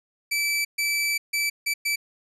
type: tone bursts at uneven times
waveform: sawtooth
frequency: 2316 Hz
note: D7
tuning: 25 cents flat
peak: -19 dBFS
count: 5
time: 0.31-0.65 / 0.78-1.18 / 1.33-1.5 / 1.66-1.74 / 1.85-1.96 s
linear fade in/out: 10 ms
effects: resampled to 32000 Hz